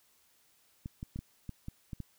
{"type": "clicks", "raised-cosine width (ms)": 5, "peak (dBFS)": -27, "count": 8, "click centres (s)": [0.859, 1.029, 1.16, 1.19, 1.493, 1.684, 1.932, 2.003], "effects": ["white hiss -68 dBFS RMS until 2.18 s"]}